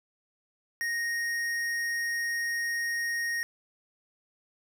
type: tone with tanh clipping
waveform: sine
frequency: 1864.7 Hz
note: A#6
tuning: in tune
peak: -30 dBFS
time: 0.81-3.43 s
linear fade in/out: 0 ms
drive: 15 dB
effects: none